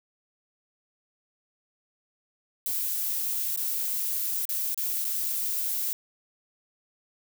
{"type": "noise with dropouts", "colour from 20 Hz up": "violet", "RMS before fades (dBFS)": -29, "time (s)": [2.66, 5.93], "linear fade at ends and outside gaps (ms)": 1, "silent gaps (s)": [[3.562, 3.574], [4.453, 4.491], [4.745, 4.776], [5.045, 5.05]], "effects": []}